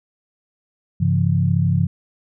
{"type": "tone cluster", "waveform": "sine", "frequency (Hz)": [98.6, 135.6, 168.9], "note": ["G2", "C#3", "E3"], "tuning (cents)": [11, -38, 42], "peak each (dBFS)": -19, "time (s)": [1, 1.87], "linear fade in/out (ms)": 10, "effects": []}